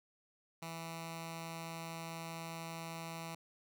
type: tone with notch filter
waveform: 10% pulse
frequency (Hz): 164.81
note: E3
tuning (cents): 0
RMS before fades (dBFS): -45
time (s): 0.62-3.35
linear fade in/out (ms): 5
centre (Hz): 410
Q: 0.85
effects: none